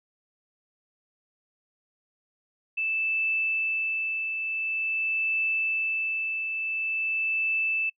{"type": "tone with tremolo", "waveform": "sine", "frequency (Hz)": 2637, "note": "E7", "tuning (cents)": 0, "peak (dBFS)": -23, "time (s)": [2.77, 7.9], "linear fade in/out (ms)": 10, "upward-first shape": "triangle", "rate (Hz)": 0.47, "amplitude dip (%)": 45, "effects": ["noise-tail reverb RT60 0.1 s tail -26 dB re dry"]}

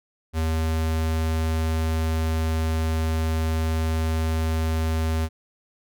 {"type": "tone", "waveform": "square", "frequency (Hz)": 80.2, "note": "E2", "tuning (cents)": -47, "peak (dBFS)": -22, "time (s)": [0.33, 5.29], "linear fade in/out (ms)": 50, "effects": []}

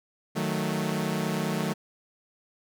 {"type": "chord", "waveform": "sawtooth", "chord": "D# diminished", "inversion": "none", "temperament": "equal", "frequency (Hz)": [155.56, 185, 220], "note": ["D#3", "F#3", "A3"], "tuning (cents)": [0, 0, 0], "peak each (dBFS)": -27, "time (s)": [0.35, 1.74], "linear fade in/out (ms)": 20, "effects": []}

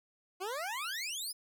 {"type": "exponential sweep", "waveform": "20% pulse", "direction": "up", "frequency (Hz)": [353.9, 5274], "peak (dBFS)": -31, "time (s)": [0.4, 1.33], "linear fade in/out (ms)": 20, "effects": []}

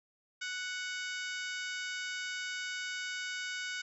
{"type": "harmonic tone with a mistuned harmonic", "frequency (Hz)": 740, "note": "F#5", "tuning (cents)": 0, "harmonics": [2, 3, 4, 5, 6, 7, 8, 9, 10], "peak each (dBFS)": [-39, -43, -45, -47, -49, -50, -51, -52, -53], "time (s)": [0.41, 3.82], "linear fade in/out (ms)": 10, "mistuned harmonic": 6, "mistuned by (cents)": 58, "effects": []}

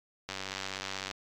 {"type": "click train", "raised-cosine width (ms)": 0.2, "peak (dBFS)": -19, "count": 80, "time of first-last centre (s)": [0.29, 1.112], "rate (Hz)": 96.1, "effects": ["AAC 64 kbps"]}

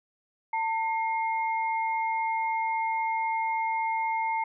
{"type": "tone pair together", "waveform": "sine", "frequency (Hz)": [898.1, 2136], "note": ["A5", "C7"], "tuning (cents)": [35, 35], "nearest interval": "octave + minor third", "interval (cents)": 1500, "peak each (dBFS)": [-26, -33], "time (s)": [0.53, 4.44], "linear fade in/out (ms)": 5, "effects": []}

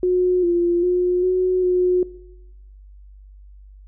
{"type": "tone with pitch steps", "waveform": "sine", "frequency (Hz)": [363.1, 346.5, 359.2, 368.1, 362.2], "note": ["F#4", "F4", "F4", "F#4", "F#4"], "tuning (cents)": [-33, -14, 49, -9, -37], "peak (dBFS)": -15, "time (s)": [0.03, 2.03], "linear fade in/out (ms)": 2, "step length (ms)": 400, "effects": ["noise-tail reverb RT60 1.0 s tail -20 dB re dry", "added 49 Hz sine -41 dBFS peak until 3.87 s"]}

